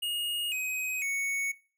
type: tone with pitch steps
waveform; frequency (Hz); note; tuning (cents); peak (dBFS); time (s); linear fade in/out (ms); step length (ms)
square; 2863 / 2521 / 2220; F7 / D#7 / C#7; +42 / +22 / +2; -30; 0.02-1.52; 10; 500
effects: noise-tail reverb RT60 0.4 s tail -20 dB re dry

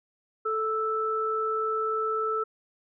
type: tone pair together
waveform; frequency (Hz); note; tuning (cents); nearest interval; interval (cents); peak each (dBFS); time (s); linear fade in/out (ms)
sine; 438.2 / 1318.5; A4 / E6; -7 / 0; octave + perfect fifth; 1907; -29 / -27; 0.45-2.44; 10
effects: none

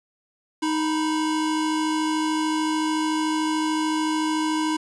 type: tone pair together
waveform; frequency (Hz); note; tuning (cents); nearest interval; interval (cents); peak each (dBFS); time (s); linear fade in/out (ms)
square; 311.4 / 987.8; D#4 / B5; +2 / 0; octave + minor sixth; 1998; -23 / -29; 0.62-4.77; 10
effects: resampled to 22050 Hz + 8-bit

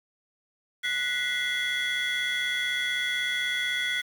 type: tone cluster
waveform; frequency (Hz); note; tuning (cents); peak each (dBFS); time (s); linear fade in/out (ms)
triangle; 1478 / 1947 / 2083 / 3369; F#6 / B6 / C7 / G#7; -2 / -25 / -8 / +24; -30 / -29 / -29 / -28; 0.83-4.02; 20
effects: tanh soft clip ceiling -19 dBFS + 8-bit

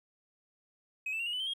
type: tone with pitch steps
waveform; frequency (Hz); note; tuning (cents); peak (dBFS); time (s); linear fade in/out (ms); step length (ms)
triangle; 2536 / 2644 / 2756 / 2873 / 2995 / 3122 / 3255; D#7 / E7 / F7 / F7 / F#7 / G7 / G#7; +32 / +5 / -24 / +48 / +20 / -8 / -36; -30; 1.06-1.536; 5; 68
effects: tanh soft clip ceiling -28 dBFS

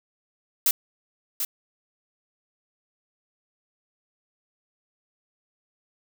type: noise with echo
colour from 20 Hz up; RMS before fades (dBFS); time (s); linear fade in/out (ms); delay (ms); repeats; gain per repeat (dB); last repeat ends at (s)
blue; -20; 0.66-0.71; 2; 740; 1; -7; 1.45
effects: none

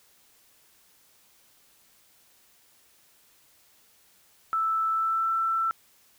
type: tone with pitch glide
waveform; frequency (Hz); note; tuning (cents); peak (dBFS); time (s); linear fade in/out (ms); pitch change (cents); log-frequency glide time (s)
sine; 1318.5 to 1334.6; E6 to E6; 0 to +21; -23; 4.53-5.71; 0; +21; 4.91-5.3
effects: white hiss -61 dBFS RMS until 6.18 s

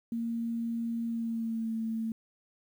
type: tone with pitch glide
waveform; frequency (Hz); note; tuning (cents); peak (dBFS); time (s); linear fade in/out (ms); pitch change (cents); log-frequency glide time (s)
sine; 231.3 to 224.2; A#3 to A3; -13 to +33; -30; 0.12-2.12; 2; -54; 1.06-1.7
effects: 10-bit

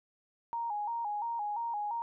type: tone with vibrato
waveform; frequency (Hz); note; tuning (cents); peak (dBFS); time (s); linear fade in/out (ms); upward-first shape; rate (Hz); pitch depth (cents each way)
sine; 880; A5; 0; -32; 0.53-2.02; 0; square; 2.9; 100
effects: none

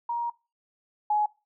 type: tone pair in turn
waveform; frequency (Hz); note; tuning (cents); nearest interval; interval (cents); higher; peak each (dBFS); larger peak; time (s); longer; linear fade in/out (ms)
sine; 944 / 841; A#5 / G#5; +22 / +22; major second; 200; first; -26 / -21; second; 0.09-0.3 / 1.1-1.26; first; 5
effects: noise-tail reverb RT60 0.3 s tail -23 dB re dry

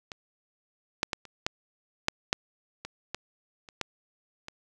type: clicks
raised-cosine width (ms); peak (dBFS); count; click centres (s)
0.2; -21 / -7 / -12 / -29 / -9 / -6 / -6 / -20 / -15 / -29 / -12 / -22; 12; 0.118 / 1.031 / 1.132 / 1.253 / 1.465 / 2.084 / 2.329 / 2.85 / 3.146 / 3.688 / 3.813 / 4.484
effects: none

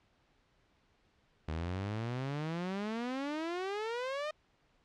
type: exponential sweep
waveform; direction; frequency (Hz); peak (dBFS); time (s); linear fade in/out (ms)
sawtooth; up; 76.1 to 622.3; -31; 1.48-4.31; 5
effects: pink hiss -71 dBFS RMS until 4.84 s + low-pass 4000 Hz 12 dB/octave

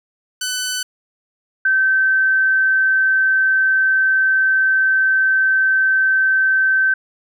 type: tone pair in turn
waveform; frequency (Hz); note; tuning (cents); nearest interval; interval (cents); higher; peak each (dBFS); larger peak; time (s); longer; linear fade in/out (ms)
10% pulse / sine; 1502 / 1545.1; F#6 / G6; +26 / -25; unison; 49; second; -12; neither; 0.41-0.83 / 1.65-6.94; second; 5
effects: none

